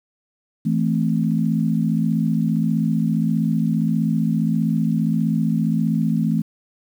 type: chord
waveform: sine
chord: A minor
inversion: second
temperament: equal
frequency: 164.81 / 220 / 261.6 Hz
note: E3 / A3 / C4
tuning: 0 / 0 / 0 cents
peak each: -20 / -20 / -25 dBFS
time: 0.65-6.42 s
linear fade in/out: 10 ms
effects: 8-bit